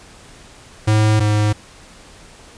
square tone pair in turn, 107.7 / 105.54 Hz, A2 / G#2, -37 / +28 cents, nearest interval unison, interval 35 cents, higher first, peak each -12 / -14 dBFS, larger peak first, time 0.87-1.2 / 1.2-1.53 s, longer neither, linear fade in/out 10 ms, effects pink hiss -43 dBFS RMS until 2.57 s + resampled to 22050 Hz

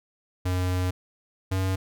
square tone pair in turn, 91.2 / 94.46 Hz, F#2 / F#2, -24 / +36 cents, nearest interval minor second, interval 60 cents, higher second, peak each -24 dBFS, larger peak neither, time 0.45-0.91 / 1.51-1.76 s, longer first, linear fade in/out 10 ms, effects none

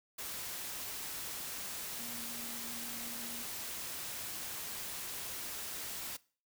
sine tone in noise, 235.3 Hz, A#3, 16 cents sharp, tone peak -50 dBFS, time 1.99-3.43 s, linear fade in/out 10 ms, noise white, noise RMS -42 dBFS, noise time 0.18-6.17 s, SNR -11 dB, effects noise-tail reverb RT60 0.4 s tail -21 dB re dry

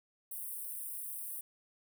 white high-pass noise, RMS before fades -42 dBFS, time 0.31-1.41 s, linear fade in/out 5 ms, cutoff 8600 Hz, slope 96 dB/octave, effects none

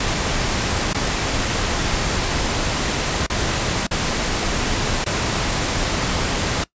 pink noise with dropouts, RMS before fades -21 dBFS, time 0-6.64 s, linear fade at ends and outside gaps 5 ms, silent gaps 0.933-0.945 / 3.266-3.299 / 3.869-3.91 / 5.043-5.061 s, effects noise-tail reverb RT60 0.1 s tail -20 dB re dry + resampled to 16000 Hz

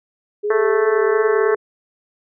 sine tone with vibrato, 410.1 Hz, G#4, 22 cents flat, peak -18 dBFS, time 0.43-1.56 s, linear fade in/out 20 ms, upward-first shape triangle, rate 2.8 Hz, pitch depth 59 cents each way
harmonic tone, 220 Hz, A3, in tune, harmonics 2 / 3 / 4 / 5 / 6 / 7 / 8 / 9, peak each -16 / -29 / -30 / -26 / -29 / -29 / -28 / -35 dBFS, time 0.5-1.55 s, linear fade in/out 5 ms
effects none

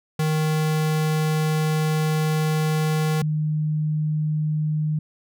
square / sine tone pair in turn, 155.56 / 153.33 Hz, D#3 / D#3, 0 / -25 cents, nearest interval unison, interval 25 cents, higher first, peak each -20 dBFS, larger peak neither, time 0.19-3.22 / 3.22-4.99 s, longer first, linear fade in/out 5 ms, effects none

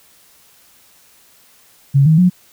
sine tone with pitch steps, 138.59 / 158.28 / 180.77 Hz, C#3 / D#3 / F#3, 0 / +30 / -40 cents, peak -7 dBFS, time 1.94-2.3 s, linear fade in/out 20 ms, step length 120 ms, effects white hiss -50 dBFS RMS until 2.52 s

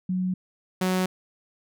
sine / sawtooth tone pair in turn, 184.1 / 185.05 Hz, F#3 / F#3, -8 / 0 cents, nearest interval unison, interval 8 cents, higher second, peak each -23 / -18 dBFS, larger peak second, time 0.09-0.34 / 0.81-1.06 s, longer neither, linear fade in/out 5 ms, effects none

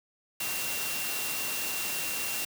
sine tone in noise, 2749 Hz, F7, 28 cents flat, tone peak -37 dBFS, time 0.4-2.45 s, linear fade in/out 5 ms, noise white, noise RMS -33 dBFS, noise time 0.4-2.45 s, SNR -7 dB, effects high-pass 100 Hz 12 dB/octave

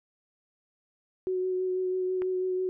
sine tone with vibrato, 370 Hz, F#4, in tune, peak -26 dBFS, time 1.27-2.69 s, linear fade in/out 0 ms, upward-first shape sine, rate 6.1 Hz, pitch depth 14 cents each way
click, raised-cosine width 0.5 ms, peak -26 dBFS, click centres 2.22 s
effects none

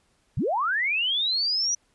sine linear sweep, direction up, 75.5 to 5900 Hz, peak -22 dBFS, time 0.37-1.75 s, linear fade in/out 5 ms, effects pink hiss -67 dBFS RMS until 1.94 s + resampled to 24000 Hz

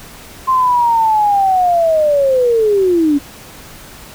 sine linear sweep, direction down, 1056 to 277.2 Hz, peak -9 dBFS, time 0.47-3.19 s, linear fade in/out 20 ms, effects pink hiss -36 dBFS RMS until 4.14 s

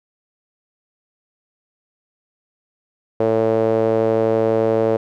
sawtooth tone with band-pass filter, 111.7 Hz, A2, 27 cents sharp, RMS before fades -17 dBFS, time 3.2-4.97 s, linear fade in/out 5 ms, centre 500 Hz, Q 4.1, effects none

